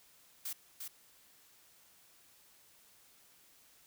blue noise with echo, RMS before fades -40 dBFS, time 0.45-0.53 s, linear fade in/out 5 ms, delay 350 ms, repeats 1, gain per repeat -4 dB, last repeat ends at 0.88 s, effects white hiss -64 dBFS RMS until 3.86 s

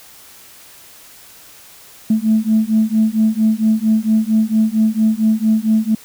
sine beating tone pair, 216.9 / 221.3 Hz, A3 / A3, -25 / +10 cents, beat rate 4.4 Hz, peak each -14 dBFS, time 2.1-5.95 s, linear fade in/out 5 ms, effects tanh soft clip ceiling -5 dBFS + white hiss -42 dBFS RMS until 6.04 s

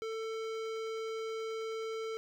sine tone with hard clipping, 445.3 Hz, A4, 21 cents sharp, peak -38 dBFS, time 0.02-2.17 s, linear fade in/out 0 ms, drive 18 dB, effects none

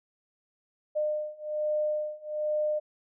sine beating tone pair, 605 / 606.2 Hz, D#5 / D#5, -49 / -45 cents, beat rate 1.2 Hz, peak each -31 / -30 dBFS, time 0.95-2.8 s, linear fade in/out 20 ms, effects none

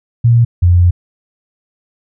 sine tone pair in turn, 117.9 / 88.19 Hz, A#2 / F2, +20 / +17 cents, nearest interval perfect fourth, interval 503 cents, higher first, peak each -5 dBFS, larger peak neither, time 0.24-0.45 / 0.62-0.91 s, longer second, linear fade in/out 10 ms, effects none

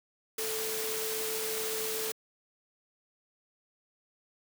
sine tone in noise, 440 Hz, A4, in tune, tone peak -36 dBFS, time 0.38-2.12 s, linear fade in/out 5 ms, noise white, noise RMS -35 dBFS, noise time 0.38-2.12 s, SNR -4 dB, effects high-pass 150 Hz 12 dB/octave

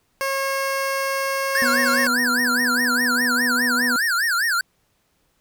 15% pulse tone, 543 Hz, C#5, 36 cents flat, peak -15 dBFS, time 0.21-2.07 s, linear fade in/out 0 ms
square tone with vibrato, 1600 Hz, G6, 35 cents sharp, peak -19 dBFS, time 1.55-4.61 s, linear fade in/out 2 ms, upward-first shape sine, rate 4.9 Hz, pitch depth 270 cents each way
harmonic tone, 245.8 Hz, B3, 8 cents flat, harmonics 1 / 2 / 3 / 4 / 5 / 6 / 7, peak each -24 / -34 / -41 / -37 / -48 / -45 / -51 dBFS, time 1.62-3.96 s, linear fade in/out 0 ms
effects pink hiss -66 dBFS RMS until 5.4 s

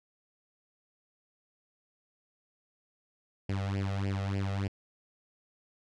sawtooth tone with flanger, 98 Hz, G2, in tune, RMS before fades -32 dBFS, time 3.49-4.68 s, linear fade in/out 5 ms, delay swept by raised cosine 0.39 to 1.59 ms, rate 3.4 Hz, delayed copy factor +0.85, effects low-pass 5000 Hz 12 dB/octave

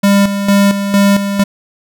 square tone with tremolo, 199.9 Hz, G3, 34 cents sharp, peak -7 dBFS, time 0.03-1.44 s, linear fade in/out 10 ms, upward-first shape square, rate 2.2 Hz, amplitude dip 60%, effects none

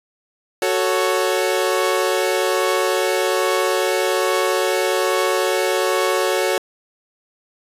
sawtooth chord, F# minor, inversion none, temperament equal, 370 / 440 / 554.4 Hz, F#4 / A4 / C#5, 0 / 0 / 0 cents, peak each -17 / -18 / -17 dBFS, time 0.62-6.58 s, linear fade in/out 2 ms, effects resampled to 32000 Hz

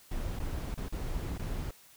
brown noise with dropouts, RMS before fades -35 dBFS, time 0.11-1.71 s, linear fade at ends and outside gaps 5 ms, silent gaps 0.391-0.399 / 0.745-0.775 / 0.887-0.923 / 1.379-1.393 s, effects white hiss -58 dBFS RMS until 1.96 s

